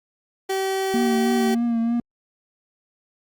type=tone; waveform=30% pulse; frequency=384.2 Hz; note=G4; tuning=35 cents flat; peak=-19 dBFS; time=0.49-1.55 s; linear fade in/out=10 ms
type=tone with vibrato; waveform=triangle; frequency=233.1 Hz; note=A#3; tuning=in tune; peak=-17 dBFS; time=0.94-2 s; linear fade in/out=2 ms; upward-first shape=triangle; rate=3.2 Hz; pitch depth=41 cents each way
effects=Opus 48 kbps